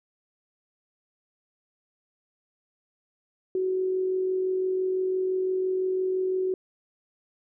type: tone with amplitude modulation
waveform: sine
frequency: 373.5 Hz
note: F#4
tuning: 16 cents sharp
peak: -22 dBFS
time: 3.55-6.54 s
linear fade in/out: 2 ms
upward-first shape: sine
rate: 45.9 Hz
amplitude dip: 30%
effects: none